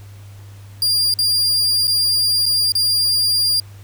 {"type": "tone with dropouts", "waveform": "40% pulse", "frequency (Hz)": 4803, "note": "D8", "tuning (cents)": 38, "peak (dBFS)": -13, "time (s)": [0.82, 3.6], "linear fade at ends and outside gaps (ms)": 2, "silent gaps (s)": [[1.14, 1.188], [1.872, 1.878], [2.457, 2.462], [2.721, 2.752]], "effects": ["added 100 Hz sine -36 dBFS peak until 3.83 s", "pink hiss -49 dBFS RMS until 3.83 s"]}